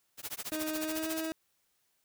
white noise with tremolo, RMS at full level -37 dBFS, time 0.17-1.28 s, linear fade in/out 50 ms, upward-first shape sine, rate 14 Hz, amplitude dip 100%
30% pulse tone with pitch glide, 311.3 to 320.4 Hz, D#4 to E4, +1 to -49 cents, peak -31 dBFS, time 0.52-1.32 s, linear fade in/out 0 ms, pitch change +50 cents, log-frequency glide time 0.82-1.1 s
effects white hiss -75 dBFS RMS until 2.04 s

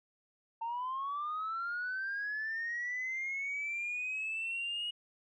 sine linear sweep, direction up, 902 to 2900 Hz, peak -33 dBFS, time 0.61-4.91 s, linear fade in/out 10 ms, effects tanh soft clip ceiling -31 dBFS

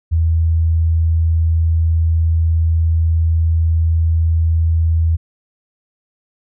sine tone, 81.7 Hz, E2, 15 cents flat, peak -11 dBFS, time 0.11-5.17 s, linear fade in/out 20 ms, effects none

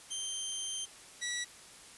15% pulse tone pair in turn, 3136 / 1942.3 Hz, G7 / B6, 0 / -29 cents, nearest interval minor sixth, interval 829 cents, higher first, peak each -28 dBFS, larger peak neither, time 0.1-0.86 / 1.21-1.45 s, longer first, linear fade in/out 20 ms, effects white hiss -53 dBFS RMS until 1.97 s + resampled to 24000 Hz

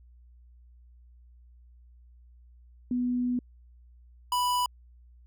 sine / square tone pair in turn, 246.9 / 987.6 Hz, B3 / B5, 0 / 0 cents, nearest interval 2 octaves, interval 2400 cents, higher second, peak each -25 dBFS, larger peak neither, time 2.91-3.39 / 4.32-4.66 s, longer first, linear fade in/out 2 ms, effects added 60 Hz sine -52 dBFS peak until 5.26 s

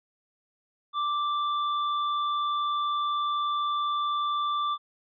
sine tone with hard clipping, 1174.7 Hz, D6, in tune, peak -27 dBFS, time 0.93-4.78 s, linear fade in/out 50 ms, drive 12 dB, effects resampled to 11025 Hz

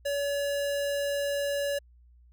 square tone, 568 Hz, C#5, 42 cents sharp, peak -28 dBFS, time 0.05-1.79 s, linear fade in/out 10 ms, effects added 60 Hz sine -54 dBFS peak until 2.32 s

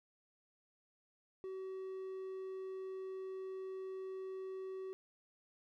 triangle tone, 379.3 Hz, F#4, 43 cents sharp, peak -40 dBFS, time 1.44-4.93 s, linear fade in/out 0 ms, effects none

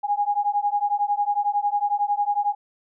sine beating tone pair, 816 / 827 Hz, G#5 / G#5, -31 / -8 cents, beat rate 11 Hz, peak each -23 dBFS, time 0.03-2.55 s, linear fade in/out 20 ms, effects none

